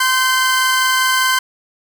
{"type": "tone pair together", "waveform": "sawtooth", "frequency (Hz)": [1037, 1543], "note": ["C6", "G6"], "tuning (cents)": [-16, -28], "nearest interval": "perfect fifth", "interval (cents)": 688, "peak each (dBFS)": -12, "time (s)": [0, 1.39], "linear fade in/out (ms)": 5, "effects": []}